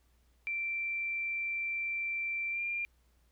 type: tone with pitch glide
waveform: sine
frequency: 2349 to 2391 Hz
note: D7 to D7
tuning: 0 to +30 cents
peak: -32 dBFS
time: 0.47-2.85 s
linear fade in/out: 0 ms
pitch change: +30 cents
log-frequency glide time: 2.51-2.61 s
effects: added 60 Hz sine -66 dBFS peak until 3.31 s + pink hiss -74 dBFS RMS until 3.31 s